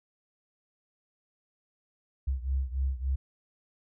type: beating tone pair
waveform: sine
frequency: 65.41 / 68.91 Hz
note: C2 / C#2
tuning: 0 / -10 cents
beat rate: 3.5 Hz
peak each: -29 / -32 dBFS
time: 2.27-3.16 s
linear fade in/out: 10 ms
effects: none